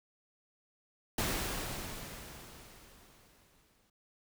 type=noise with exponential decay; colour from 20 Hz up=pink; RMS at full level=-32 dBFS; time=1.18-3.9 s; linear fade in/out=5 ms; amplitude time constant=590 ms; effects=none